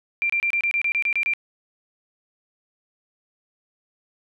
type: tone bursts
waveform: sine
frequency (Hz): 2368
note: D7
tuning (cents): +14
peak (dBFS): -19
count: 11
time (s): 0.22-1.336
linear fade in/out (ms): 0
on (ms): 76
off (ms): 28
effects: none